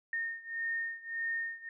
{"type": "beating tone pair", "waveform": "sine", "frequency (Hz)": [1833, 1834.7], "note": ["A#6", "A#6"], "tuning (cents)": [-30, -28], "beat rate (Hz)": 1.7, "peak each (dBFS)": [-36, -38], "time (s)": [0.13, 1.69], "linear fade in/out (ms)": 2, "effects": []}